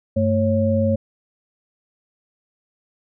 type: tone cluster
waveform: sine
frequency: 97.5 / 223.1 / 548 Hz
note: G2 / A3 / C#5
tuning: -9 / +24 / -20 cents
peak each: -20 dBFS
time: 0.16-0.96 s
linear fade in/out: 10 ms
effects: none

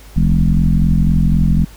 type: tone with frequency modulation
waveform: sine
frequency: 103.83 Hz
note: G#2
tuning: in tune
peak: -9 dBFS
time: 0.16-1.65 s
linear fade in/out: 10 ms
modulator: 43.9 Hz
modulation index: 2.5
effects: added 50 Hz sine -37 dBFS peak until 1.76 s + pink hiss -43 dBFS RMS until 1.76 s

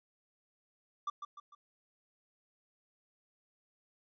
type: tone with echo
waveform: triangle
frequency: 1174.7 Hz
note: D6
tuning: in tune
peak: -31 dBFS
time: 1.07-1.1 s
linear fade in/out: 5 ms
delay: 150 ms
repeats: 3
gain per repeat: -7 dB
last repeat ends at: 1.55 s
effects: resampled to 16000 Hz

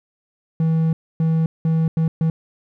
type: tone bursts at uneven times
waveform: triangle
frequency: 161.6 Hz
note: E3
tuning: 34 cents flat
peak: -13 dBFS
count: 5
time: 0.6-0.93 / 1.2-1.46 / 1.65-1.88 / 1.97-2.08 / 2.21-2.3 s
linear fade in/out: 2 ms
effects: none

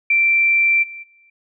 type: tone with level steps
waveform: sine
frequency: 2349 Hz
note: D7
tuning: in tune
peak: -12 / -31 / -50 dBFS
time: 0.1-1.3 s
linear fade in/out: 5 ms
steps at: 0.82 / 1.02 s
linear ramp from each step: 20 ms
effects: none

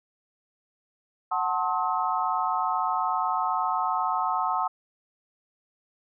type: chord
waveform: sine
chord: F# diminished seventh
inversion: none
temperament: just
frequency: 740 / 888 / 1065.6 / 1278.7 Hz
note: F#5 / A5 / C6 / Eb6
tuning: 0 / +16 / +31 / +47 cents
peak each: -29 dBFS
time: 1.31-4.68 s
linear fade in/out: 10 ms
effects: none

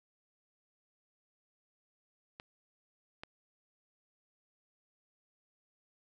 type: clicks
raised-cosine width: 0.3 ms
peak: -29 / -27 dBFS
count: 2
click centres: 2.399 / 3.235 s
effects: none

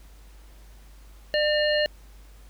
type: harmonic tone with a mistuned harmonic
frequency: 601 Hz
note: D5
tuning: 40 cents sharp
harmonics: 1 / 3 / 5 / 7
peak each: -22 / -27 / -29 / -30 dBFS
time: 1.34-1.86 s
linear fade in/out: 0 ms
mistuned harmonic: 5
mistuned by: -92 cents
effects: added 50 Hz sine -46 dBFS peak until 2.49 s + pink hiss -57 dBFS RMS until 2.49 s

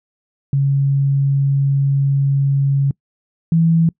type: tone pair in turn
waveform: sine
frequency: 138.59 / 164.81 Hz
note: C#3 / E3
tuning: 0 / 0 cents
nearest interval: minor third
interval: 300 cents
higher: second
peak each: -12 / -10 dBFS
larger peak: second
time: 0.53-2.91 / 3.52-3.89 s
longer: first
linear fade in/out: 2 ms
effects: noise-tail reverb RT60 0.1 s tail -25 dB re dry

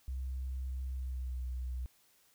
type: tone with pitch glide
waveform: sine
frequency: 65 to 62.71 Hz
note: C2 to B1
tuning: -11 to +27 cents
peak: -34 dBFS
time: 0.08-1.86 s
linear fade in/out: 0 ms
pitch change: -62 cents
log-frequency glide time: 0.88-1.4 s
effects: tanh soft clip ceiling -32 dBFS + white hiss -68 dBFS RMS until 2.34 s

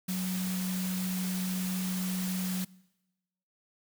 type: tone in noise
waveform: sine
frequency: 185 Hz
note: F#3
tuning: in tune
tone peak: -30 dBFS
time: 0.08-2.65 s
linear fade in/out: 10 ms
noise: white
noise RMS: -39 dBFS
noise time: 0.08-2.65 s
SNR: +6 dB
effects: noise-tail reverb RT60 1.0 s tail -23 dB re dry

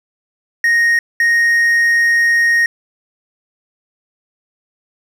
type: tone bursts at uneven times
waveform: triangle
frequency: 1864.7 Hz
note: A#6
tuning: in tune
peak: -8 dBFS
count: 2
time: 0.64-0.99 / 1.2-2.66 s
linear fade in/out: 2 ms
effects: none

